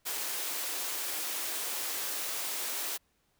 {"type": "high-pass noise", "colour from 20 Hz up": "white", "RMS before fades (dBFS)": -35, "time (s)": [0.05, 2.98], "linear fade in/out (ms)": 20, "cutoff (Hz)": 290, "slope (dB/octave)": 24, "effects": ["pink hiss -73 dBFS RMS until 3.39 s"]}